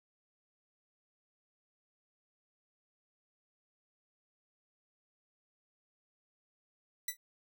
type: tone with exponential decay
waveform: 5% pulse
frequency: 1975.5 Hz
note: B6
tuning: in tune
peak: -20 dBFS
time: 7.08-7.17 s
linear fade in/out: 5 ms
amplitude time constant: 19 ms
effects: none